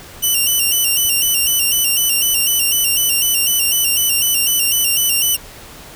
5% pulse tone with vibrato, 2882 Hz, F#7, 46 cents flat, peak -5 dBFS, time 0.22-5.37 s, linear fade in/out 20 ms, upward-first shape square, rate 4 Hz, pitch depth 63 cents each way, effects pink hiss -37 dBFS RMS until 5.95 s

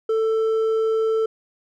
sine tone with hard clipping, 443.5 Hz, A4, 14 cents sharp, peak -19 dBFS, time 0.09-1.26 s, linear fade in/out 5 ms, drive 4 dB, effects none

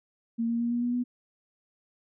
sine tone with pitch steps, 230.4 / 233.3 / 236.3 / 239.4 / 242.4 / 245.5 Hz, A#3 / A#3 / A#3 / A#3 / B3 / B3, -20 / +2 / +24 / +46 / -32 / -10 cents, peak -25 dBFS, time 0.38-1.04 s, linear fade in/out 20 ms, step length 110 ms, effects none

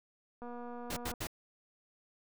click train, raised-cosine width 1 ms, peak -33 dBFS, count 174, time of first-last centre 0.42-1.138 s, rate 241 Hz
pink noise bursts, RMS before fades -38 dBFS, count 3, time 0.9-1.271 s, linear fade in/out 5 ms, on 67 ms, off 85 ms
effects none

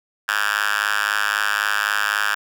5% pulse tone with high-pass filter, 103.83 Hz, G#2, in tune, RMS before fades -21 dBFS, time 0.28-2.35 s, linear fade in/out 10 ms, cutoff 1600 Hz, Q 5.1, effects none

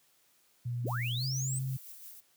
sine tone with pitch glide, 120.9 to 131.84 Hz, B2 to C3, -36 to +14 cents, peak -31 dBFS, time 0.65-1.77 s, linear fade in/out 10 ms, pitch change +150 cents, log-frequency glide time 1.16-1.25 s
sine linear sweep, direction up, 132 to 8372 Hz, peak -35 dBFS, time 0.84-1.59 s, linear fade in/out 5 ms
violet noise with tremolo, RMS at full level -47 dBFS, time 0.86-2.21 s, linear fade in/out 20 ms, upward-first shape triangle, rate 6 Hz, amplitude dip 45%
effects white hiss -68 dBFS RMS until 2.36 s + high-pass 80 Hz 12 dB/octave

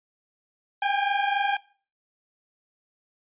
sawtooth tone pair together, 791.3 / 815 Hz, G5 / G#5, +16 / -33 cents, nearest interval minor second, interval 51 cents, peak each -21 dBFS, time 0.82-1.57 s, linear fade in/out 5 ms, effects noise-tail reverb RT60 0.4 s tail -21 dB re dry + resampled to 8000 Hz

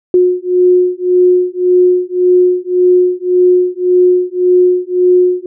sine beating tone pair, 360.7 / 362.5 Hz, F#4 / F#4, -44 / -35 cents, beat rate 1.8 Hz, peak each -10 dBFS, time 0.14-5.46 s, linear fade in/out 2 ms, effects none

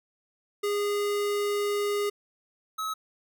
square tone pair in turn, 410 / 1284.5 Hz, G#4 / E6, -22 / -45 cents, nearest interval octave + minor sixth, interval 1977 cents, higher second, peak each -26 / -30 dBFS, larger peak first, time 0.63-2.1 / 2.78-2.94 s, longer first, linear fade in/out 10 ms, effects none

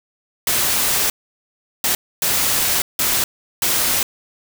white noise bursts at uneven times, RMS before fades -18 dBFS, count 5, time 0.47-1.1 / 1.84-1.95 / 2.22-2.82 / 2.99-3.24 / 3.62-4.03 s, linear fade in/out 2 ms, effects none

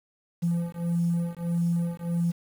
triangle beating tone pair, 170 / 171.6 Hz, F3 / F3, -46 / -30 cents, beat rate 1.6 Hz, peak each -24 dBFS, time 0.42-2.32 s, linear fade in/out 20 ms, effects tanh soft clip ceiling -19 dBFS + 8-bit

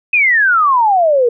sine exponential sweep, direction down, 2559 to 460.2 Hz, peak -8 dBFS, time 0.13-1.29 s, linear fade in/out 5 ms, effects none

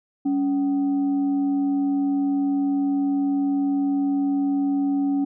sine tone with frequency modulation, 280 Hz, C#4, 18 cents sharp, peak -19 dBFS, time 0.25-5.25 s, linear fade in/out 10 ms, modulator 480 Hz, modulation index 0.29, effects none

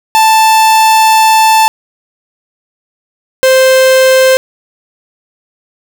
45% pulse tone pair in turn, 881 / 522.4 Hz, A5 / C5, +2 / -3 cents, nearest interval major sixth, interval 905 cents, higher first, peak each -4 dBFS, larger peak neither, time 0.15-1.68 / 3.43-4.37 s, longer first, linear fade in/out 0 ms, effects none

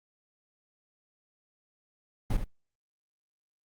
brown noise with echo, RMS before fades -25 dBFS, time 2.3-2.37 s, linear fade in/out 5 ms, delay 72 ms, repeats 1, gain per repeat -8 dB, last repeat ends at 2.442 s, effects noise-tail reverb RT60 0.2 s tail -26 dB re dry + Opus 32 kbps

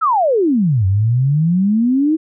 sine exponential two-way sweep, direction down then up, 1366 to 92.5 to 325.3 Hz, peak -11 dBFS, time 0.01-2.17 s, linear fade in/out 20 ms, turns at 0.86 s, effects none

